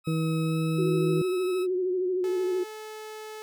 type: tone with pitch glide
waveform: 20% pulse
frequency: 1279 to 1291.6 Hz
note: D#6 to E6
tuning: +47 to -36 cents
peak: -33 dBFS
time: 0.04-1.67 s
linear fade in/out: 50 ms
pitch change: +17 cents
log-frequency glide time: 0.45-0.56 s
type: harmonic tone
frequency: 160.8 Hz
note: E3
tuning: 43 cents flat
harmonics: 1 / 2 / 3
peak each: -25 / -31 / -35 dBFS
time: 0.07-1.22 s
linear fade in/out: 5 ms
type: tone with vibrato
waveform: sine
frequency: 367.1 Hz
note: F#4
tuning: 14 cents flat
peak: -24 dBFS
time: 0.78-2.64 s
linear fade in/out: 10 ms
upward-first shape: sine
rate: 13 Hz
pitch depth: 46 cents each way
type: tone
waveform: sawtooth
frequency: 432 Hz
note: A4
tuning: 32 cents flat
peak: -34 dBFS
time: 2.24-3.42 s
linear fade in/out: 0 ms
effects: none